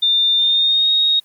sine tone with pitch glide, 3600 to 3749 Hz, A7 to A#7, +39 to +9 cents, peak -12 dBFS, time 0.02-1.2 s, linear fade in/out 10 ms, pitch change +70 cents, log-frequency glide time 0.37-0.92 s, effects white hiss -55 dBFS RMS until 1.24 s + Opus 32 kbps

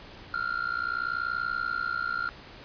triangle tone with amplitude modulation, 1396.9 Hz, F6, in tune, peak -22 dBFS, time 0.34-2.29 s, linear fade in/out 0 ms, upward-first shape sine, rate 60.6 Hz, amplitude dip 95%, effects pink hiss -47 dBFS RMS until 2.64 s + resampled to 11025 Hz

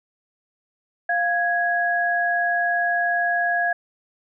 sine tone pair together, 698.4 / 1661.2 Hz, F5 / G#6, 0 / 0 cents, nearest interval octave + minor third, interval 1500 cents, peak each -22 / -21 dBFS, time 1.09-3.73 s, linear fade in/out 5 ms, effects none

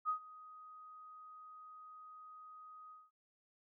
sine tone with ADSR envelope, 1252 Hz, D#6, 10 cents sharp, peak -31 dBFS, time 0.05-3.11 s, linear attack 40 ms, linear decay 97 ms, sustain -21 dB, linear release 200 ms, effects none

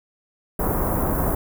pink band-stop noise, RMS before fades -22 dBFS, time 0.59-1.35 s, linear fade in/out 5 ms, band 1200 to 13000 Hz, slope 24 dB/octave, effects none

